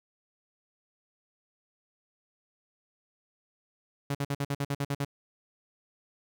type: tone bursts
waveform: sawtooth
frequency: 141.2 Hz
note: C#3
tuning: 32 cents sharp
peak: -24 dBFS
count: 10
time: 4.1-5.048 s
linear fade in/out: 5 ms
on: 48 ms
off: 52 ms
effects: none